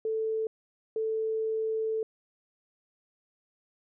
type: tone pair in turn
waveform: sine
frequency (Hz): 441.3 / 441.3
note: A4 / A4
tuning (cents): +5 / +5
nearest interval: unison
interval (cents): 0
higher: neither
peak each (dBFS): -27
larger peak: neither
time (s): 0.05-0.47 / 0.96-2.03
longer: second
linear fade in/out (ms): 2
effects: none